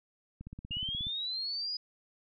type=click train; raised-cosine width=5 ms; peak=-31 dBFS; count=12; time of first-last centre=0.41-1.069 s; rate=16.7 Hz
type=linear sweep; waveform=sine; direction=up; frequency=2807 to 4978 Hz; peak=-33 dBFS; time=0.71-1.77 s; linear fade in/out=5 ms
effects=none